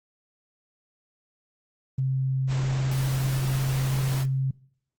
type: tone with pitch glide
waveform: sine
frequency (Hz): 132.4 to 133.4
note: C3 to C3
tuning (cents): +21 to +34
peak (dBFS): -22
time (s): 1.98-4.51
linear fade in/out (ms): 5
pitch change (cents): +13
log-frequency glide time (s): 2.79-4.29
type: noise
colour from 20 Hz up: pink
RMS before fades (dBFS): -35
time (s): 2.47-4.26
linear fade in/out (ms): 50
effects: noise-tail reverb RT60 0.6 s tail -23 dB re dry + Opus 24 kbps